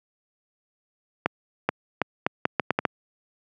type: accelerating click train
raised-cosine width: 0.5 ms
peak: -5 dBFS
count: 9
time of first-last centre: 1.26-2.852 s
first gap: 430 ms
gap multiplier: 0.76
effects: high-pass 150 Hz 12 dB/octave